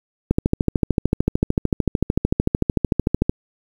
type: click train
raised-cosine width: 3 ms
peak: -3 dBFS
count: 41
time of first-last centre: 0.31-3.295 s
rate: 13.4 Hz
effects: 7-bit